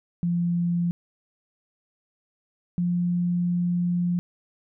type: tone pair in turn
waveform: sine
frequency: 172.9 / 175.62 Hz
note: F3 / F3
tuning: -17 / +10 cents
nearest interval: unison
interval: 27 cents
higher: second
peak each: -21 dBFS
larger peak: neither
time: 0.23-0.91 / 2.78-4.19 s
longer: second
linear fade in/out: 0 ms
effects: none